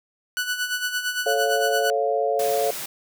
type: tone with tremolo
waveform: sawtooth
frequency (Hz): 1483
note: F#6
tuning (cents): +4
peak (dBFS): -18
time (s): 0.37-1.9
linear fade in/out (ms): 0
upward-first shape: sine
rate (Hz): 8.8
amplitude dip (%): 65
type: chord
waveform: sine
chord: A augmented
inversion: none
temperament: equal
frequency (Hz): 440 / 554.4 / 698.5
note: A4 / C#5 / E#5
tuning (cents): 0 / 0 / 0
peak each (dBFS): -24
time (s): 1.26-2.71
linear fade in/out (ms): 5
type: high-pass noise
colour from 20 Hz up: white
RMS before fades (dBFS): -32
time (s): 2.39-2.86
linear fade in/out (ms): 5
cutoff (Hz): 120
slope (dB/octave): 96
effects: none